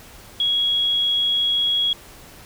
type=tone; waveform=sine; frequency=3322 Hz; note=G#7; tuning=in tune; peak=-17 dBFS; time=0.4-1.93 s; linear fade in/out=2 ms; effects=pink hiss -44 dBFS RMS until 2.45 s